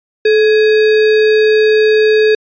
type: tone with sample-and-hold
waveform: sine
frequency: 432 Hz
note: A4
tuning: 32 cents flat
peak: -6 dBFS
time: 0.25-2.35 s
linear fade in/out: 5 ms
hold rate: 2100 Hz
effects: resampled to 11025 Hz